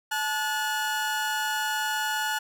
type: tone pair together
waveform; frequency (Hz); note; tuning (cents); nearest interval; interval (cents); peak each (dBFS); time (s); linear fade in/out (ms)
30% pulse; 865.1 / 1455; A5 / F#6; -30 / -29; major sixth; 901; -26; 0.11-2.39; 10
effects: none